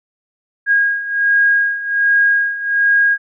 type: beating tone pair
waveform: sine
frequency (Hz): 1633 / 1634.3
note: G#6 / G#6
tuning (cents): -30 / -28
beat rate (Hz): 1.3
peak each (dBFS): -17 / -13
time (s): 0.66-3.18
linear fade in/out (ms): 50
effects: none